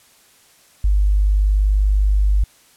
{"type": "tone", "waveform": "sine", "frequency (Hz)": 50.3, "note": "G1", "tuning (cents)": 45, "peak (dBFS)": -12, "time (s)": [0.84, 2.44], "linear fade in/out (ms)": 5, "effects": ["white hiss -52 dBFS RMS until 2.76 s", "low-pass 12000 Hz 12 dB/octave"]}